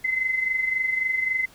sine tone with amplitude modulation, 2051 Hz, C7, 35 cents flat, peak -19 dBFS, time 0.04-1.46 s, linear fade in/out 10 ms, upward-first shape sine, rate 23.7 Hz, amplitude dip 60%, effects pink hiss -52 dBFS RMS until 1.54 s

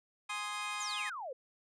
20% pulse chord, Ab major, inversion none, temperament equal, 830.6 / 1046.5 / 1244.5 Hz, Ab5 / C6 / Eb6, 0 / 0 / 0 cents, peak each -39 / -36 / -35 dBFS, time 0.29-1.1 s, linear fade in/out 10 ms
sine exponential sweep, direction down, 7460 to 483 Hz, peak -39 dBFS, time 0.8-1.33 s, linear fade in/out 5 ms
effects resampled to 22050 Hz

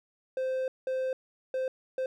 triangle tone bursts at uneven times, 520 Hz, C5, 11 cents flat, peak -26 dBFS, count 4, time 0.37-0.68 / 0.87-1.13 / 1.54-1.68 / 1.98-2.06 s, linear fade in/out 2 ms, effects none

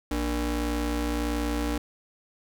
35% pulse ring-modulated tone, 176.5 Hz, F3, 19 cents sharp, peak -21 dBFS, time 0.11-1.78 s, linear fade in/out 5 ms, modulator 119 Hz, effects none

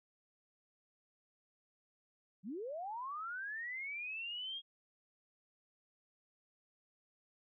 sine linear sweep, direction up, 164.8 to 3287 Hz, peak -40 dBFS, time 2.43-4.62 s, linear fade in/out 50 ms, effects none

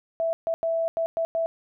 sine tone bursts at uneven times, 659.3 Hz, E5, in tune, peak -22 dBFS, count 6, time 0.2-0.33 / 0.47-0.54 / 0.63-0.88 / 0.97-1.06 / 1.17-1.25 / 1.35-1.46 s, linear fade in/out 0 ms, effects none

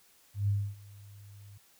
sine tone with ADSR envelope, 101.2 Hz, G#2, 44 cents flat, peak -24 dBFS, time 0.34-1.58 s, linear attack 140 ms, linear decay 270 ms, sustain -24 dB, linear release 7 ms, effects white hiss -63 dBFS RMS until 1.79 s

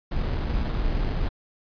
brown noise with sample-and-hold, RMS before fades -25 dBFS, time 0.11-1.29 s, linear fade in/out 10 ms, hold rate 2450 Hz, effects resampled to 11025 Hz

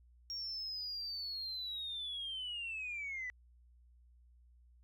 sine linear sweep, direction down, 5588 to 1957 Hz, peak -38 dBFS, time 0.3-3.3 s, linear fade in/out 0 ms, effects tanh soft clip ceiling -35 dBFS + added 60 Hz sine -61 dBFS peak until 4.83 s

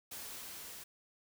white noise with level ramp, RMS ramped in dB -45 to -49 dBFS, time 0.11-0.84 s, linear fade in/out 10 ms, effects none

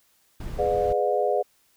brown noise, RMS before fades -34 dBFS, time 0.4-0.93 s, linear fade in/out 5 ms
sine chord, G# diminished seventh, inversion none, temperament just, 415.3 / 498.4 / 598 / 717.6 Hz, G#4 / B4 / D5 / F5, 0 / +16 / +31 / +47 cents, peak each -26 dBFS, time 0.58-1.43 s, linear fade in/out 20 ms
effects white hiss -64 dBFS RMS until 1.76 s

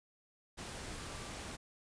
sine tone in noise, 1170 Hz, D6, 7 cents flat, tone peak -56 dBFS, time 0.98-1.3 s, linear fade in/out 20 ms, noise pink, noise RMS -45 dBFS, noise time 0.57-1.57 s, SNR -14 dB, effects resampled to 22050 Hz

